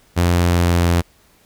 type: tone with pitch glide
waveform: sawtooth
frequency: 87.31 to 86.21 Hz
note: F2 to F2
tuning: 0 to -22 cents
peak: -9 dBFS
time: 0.16-1.02 s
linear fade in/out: 20 ms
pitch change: -22 cents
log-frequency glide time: 0.41-0.89 s
effects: pink hiss -54 dBFS RMS until 1.45 s